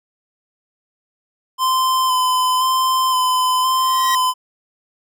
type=tone with vibrato; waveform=square; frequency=1027 Hz; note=C6; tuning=33 cents flat; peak=-15 dBFS; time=1.58-4.34 s; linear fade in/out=50 ms; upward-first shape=square; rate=0.97 Hz; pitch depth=16 cents each way
type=tone with exponential growth; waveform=sawtooth; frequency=1916 Hz; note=A#6; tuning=47 cents sharp; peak=-15 dBFS; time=3.69-4.15 s; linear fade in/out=2 ms; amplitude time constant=98 ms
effects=none